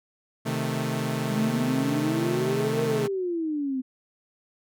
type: chord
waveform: sawtooth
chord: A diminished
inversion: first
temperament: equal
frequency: 130.81 / 155.56 / 220 Hz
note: C3 / Eb3 / A3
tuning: 0 / 0 / 0 cents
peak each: -26 / -27 / -26 dBFS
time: 0.45-3.08 s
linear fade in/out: 20 ms
type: exponential two-way sweep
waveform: sine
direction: up then down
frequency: 205.2 to 466.2 to 253.7 Hz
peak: -25 dBFS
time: 1.3-3.82 s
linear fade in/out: 20 ms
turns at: 2.83 s
effects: none